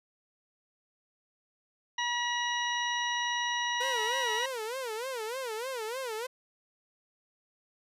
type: harmonic tone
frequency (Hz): 962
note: B5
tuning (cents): -46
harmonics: 1 / 2 / 3 / 4 / 6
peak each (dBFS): -33 / -33 / -36 / -39 / -41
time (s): 1.98-4.46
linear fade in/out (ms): 5
type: tone with vibrato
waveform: sawtooth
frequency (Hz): 480.1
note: B4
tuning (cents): -49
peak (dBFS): -30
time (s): 3.8-6.27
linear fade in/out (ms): 10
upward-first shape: sine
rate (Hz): 3.3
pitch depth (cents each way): 190
effects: resampled to 32000 Hz